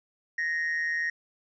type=tone with amplitude modulation; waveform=triangle; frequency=1864.7 Hz; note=A#6; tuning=in tune; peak=-21 dBFS; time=0.38-1.1 s; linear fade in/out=5 ms; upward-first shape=sine; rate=161 Hz; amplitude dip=65%; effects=tanh soft clip ceiling -19 dBFS + resampled to 16000 Hz